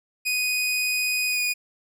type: tone with pitch glide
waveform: sawtooth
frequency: 2489 to 2463 Hz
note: D#7 to D#7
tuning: 0 to -18 cents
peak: -19 dBFS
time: 0.25-1.54 s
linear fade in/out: 20 ms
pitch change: -18 cents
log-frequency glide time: 1.28-1.4 s
effects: none